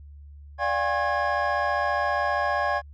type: tone cluster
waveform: triangle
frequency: 585 / 710 / 805 / 1079 / 1662 Hz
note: D5 / F5 / G5 / C#6 / G#6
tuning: -7 / +28 / +46 / -47 / +1 cents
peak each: -27 dBFS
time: 0.58-2.82 s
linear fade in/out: 50 ms
effects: added 72 Hz sine -42 dBFS peak until 2.93 s + resampled to 16000 Hz